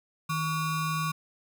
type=ring-modulated tone; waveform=square; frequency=642 Hz; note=E5; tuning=46 cents flat; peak=-25 dBFS; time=0.29-1.12 s; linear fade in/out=10 ms; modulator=484 Hz; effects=11-bit